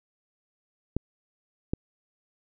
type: clicks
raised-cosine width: 3 ms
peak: -13 dBFS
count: 2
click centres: 0.966 / 1.735 s
effects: none